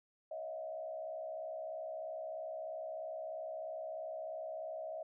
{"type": "tone with frequency modulation", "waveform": "sine", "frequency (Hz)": 640, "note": "D#5", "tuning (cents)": 49, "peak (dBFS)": -40, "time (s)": [0.31, 5.03], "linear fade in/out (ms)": 5, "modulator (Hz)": 63.1, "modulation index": 0.82, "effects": []}